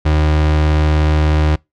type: tone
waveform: 35% pulse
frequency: 76.6 Hz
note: D#2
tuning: 27 cents flat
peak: -9 dBFS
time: 0.05-1.56 s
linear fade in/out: 10 ms
effects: noise-tail reverb RT60 0.2 s tail -25 dB re dry + low-pass 4000 Hz 12 dB/octave